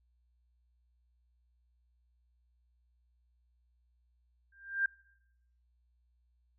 sine tone with exponential growth, 1590 Hz, G6, 24 cents sharp, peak -24 dBFS, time 4.52-4.86 s, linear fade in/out 5 ms, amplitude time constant 72 ms, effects noise-tail reverb RT60 0.8 s tail -24 dB re dry + added 60 Hz sine -69 dBFS peak until 6.58 s

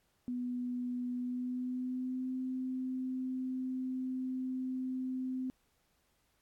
sine tone with pitch glide, 246.9 to 257.7 Hz, B3 to C4, 0 to -26 cents, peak -34 dBFS, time 0.28-5.5 s, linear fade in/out 0 ms, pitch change +74 cents, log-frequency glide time 1.14-2.33 s, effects pink hiss -75 dBFS RMS until 6.41 s + AAC 64 kbps

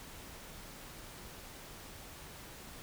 silence, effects pink hiss -50 dBFS RMS until 2.82 s

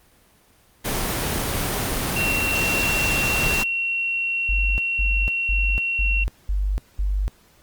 pink noise, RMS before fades -24 dBFS, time 0.84-3.64 s, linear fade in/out 20 ms
sine tone, 2731 Hz, F7, 39 cents flat, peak -21 dBFS, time 2.16-6.24 s, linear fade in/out 5 ms
sine tone bursts, 49.03 Hz, G1, 1 cent sharp, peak -19 dBFS, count 6, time 4.49-7.28 s, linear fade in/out 0 ms, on 290 ms, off 210 ms
effects pink hiss -56 dBFS RMS until 7.62 s + Opus 24 kbps

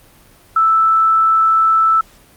sine tone, 1318.5 Hz, E6, in tune, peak -9 dBFS, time 0.56-2.01 s, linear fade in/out 5 ms, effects pink hiss -47 dBFS RMS until 2.36 s + Opus 32 kbps

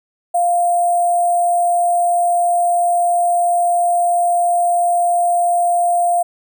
sine tone with sample-and-hold, 698.5 Hz, F5, in tune, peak -12 dBFS, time 0.34-6.23 s, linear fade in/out 10 ms, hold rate 8820 Hz, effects none

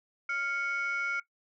sine tone pair together, 1396.9 / 2217 Hz, F6 / C#7, 0 / 0 cents, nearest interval minor sixth, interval 800 cents, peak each -30 / -31 dBFS, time 0.29-1.2 s, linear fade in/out 5 ms, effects noise-tail reverb RT60 0.1 s tail -18 dB re dry + tanh soft clip ceiling -25 dBFS

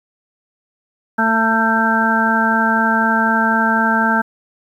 harmonic tone, 224 Hz, A3, 31 cents sharp, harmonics 1 / 2 / 3 / 4 / 6 / 7, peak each -18 / -29 / -24 / -18 / -21 / -17 dBFS, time 1.18-4.22 s, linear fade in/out 10 ms, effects 8-bit

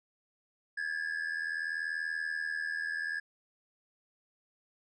triangle ring-modulated tone, 1682 Hz, G#6, 22 cents sharp, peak -28 dBFS, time 0.77-3.2 s, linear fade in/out 10 ms, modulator 40.3 Hz, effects resampled to 24000 Hz

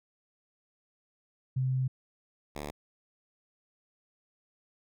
sine / 5% pulse tone pair in turn, 130 / 73.47 Hz, C3 / D2, -11 / +1 cents, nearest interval minor seventh, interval 988 cents, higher first, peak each -26 dBFS, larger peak neither, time 1.56-1.88 / 2.55-2.71 s, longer first, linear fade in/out 10 ms, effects none

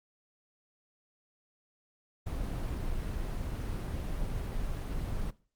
brown noise, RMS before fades -34 dBFS, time 2.26-5.31 s, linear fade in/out 10 ms, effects noise-tail reverb RT60 0.4 s tail -20 dB re dry + Opus 24 kbps

